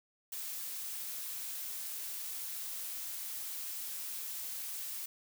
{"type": "noise", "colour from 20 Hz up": "blue", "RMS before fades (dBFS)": -41, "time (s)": [0.32, 5.06], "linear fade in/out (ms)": 5, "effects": []}